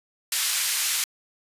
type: band-pass noise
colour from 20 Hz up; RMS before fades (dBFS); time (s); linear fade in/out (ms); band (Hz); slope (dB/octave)
white; -25; 0.32-1.04; 2; 1700 to 11000; 12
effects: resampled to 32000 Hz